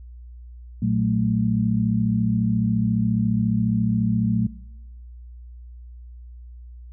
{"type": "tone cluster", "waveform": "sine", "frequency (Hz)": [116, 185.4, 219.8], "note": ["A#2", "F#3", "A3"], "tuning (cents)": [-8, 4, -2], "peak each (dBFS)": -23, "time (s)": [0.82, 4.47], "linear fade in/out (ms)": 5, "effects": ["noise-tail reverb RT60 1.0 s tail -22 dB re dry", "added 60 Hz sine -38 dBFS peak until 6.92 s"]}